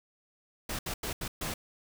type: noise bursts at uneven times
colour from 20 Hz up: pink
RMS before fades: -35 dBFS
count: 5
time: 0.69-0.79 / 0.86-0.94 / 1.03-1.13 / 1.21-1.28 / 1.41-1.54 s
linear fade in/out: 5 ms
effects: none